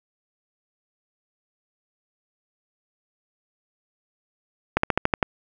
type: slowing click train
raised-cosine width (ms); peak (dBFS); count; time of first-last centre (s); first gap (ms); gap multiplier
0.5; -3; 7; 4.77-5.228; 64; 1.07
effects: none